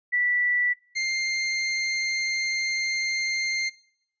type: tone pair in turn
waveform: sine / sawtooth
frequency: 1962 / 2104 Hz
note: B6 / C7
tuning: -12 / +9 cents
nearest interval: minor second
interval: 121 cents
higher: second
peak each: -20 / -21 dBFS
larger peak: first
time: 0.12-0.74 / 0.95-3.7 s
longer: second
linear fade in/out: 20 ms
effects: noise-tail reverb RT60 0.7 s tail -21 dB re dry + resampled to 16000 Hz